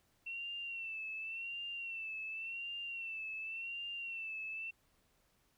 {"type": "tone with vibrato", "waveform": "sine", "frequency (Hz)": 2700, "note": "E7", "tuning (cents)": 41, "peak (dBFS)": -40, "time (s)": [0.26, 4.71], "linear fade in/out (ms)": 10, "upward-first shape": "sine", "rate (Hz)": 0.9, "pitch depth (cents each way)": 62, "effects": ["pink hiss -74 dBFS RMS until 5.57 s"]}